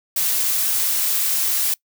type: noise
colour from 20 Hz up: blue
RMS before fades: -20 dBFS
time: 0.16-1.74 s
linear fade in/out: 5 ms
effects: noise-tail reverb RT60 0.1 s tail -23 dB re dry